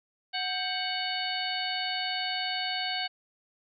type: harmonic tone with a mistuned harmonic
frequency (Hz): 740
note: F#5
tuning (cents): 0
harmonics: 1 / 2 / 3 / 4 / 5 / 6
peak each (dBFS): -35 / -37 / -38 / -35 / -39 / -35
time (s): 0.33-3.08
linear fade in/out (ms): 20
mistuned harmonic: 2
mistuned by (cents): +110
effects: none